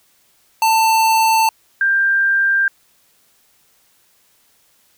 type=tone pair in turn; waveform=square / sine; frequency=891 / 1587.6 Hz; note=A5 / G6; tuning=+22 / +22 cents; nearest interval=minor seventh; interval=1000 cents; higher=second; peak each=-12 dBFS; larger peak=neither; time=0.62-1.49 / 1.81-2.68 s; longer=neither; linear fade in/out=2 ms; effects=white hiss -57 dBFS RMS until 4.97 s